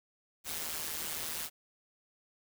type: noise with amplitude modulation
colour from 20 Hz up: white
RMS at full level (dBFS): -35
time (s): 0.44-1.5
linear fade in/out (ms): 50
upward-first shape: sine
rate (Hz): 157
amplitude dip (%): 70
effects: none